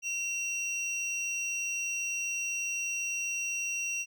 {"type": "tone pair together", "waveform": "triangle", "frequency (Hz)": [2729, 5766], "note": ["F7", "F#8"], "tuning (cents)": [-41, -46], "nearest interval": "octave + minor second", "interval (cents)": 1295, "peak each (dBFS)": [-31, -34], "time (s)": [0.02, 4.06], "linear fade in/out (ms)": 50, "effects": []}